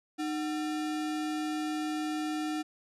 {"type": "tone with sample-and-hold", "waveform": "sine", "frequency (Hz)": 306.8, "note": "D#4", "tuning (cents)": -24, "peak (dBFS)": -30, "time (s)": [0.18, 2.63], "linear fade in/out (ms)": 20, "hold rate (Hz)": 1050, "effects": ["low-pass 9000 Hz 12 dB/octave"]}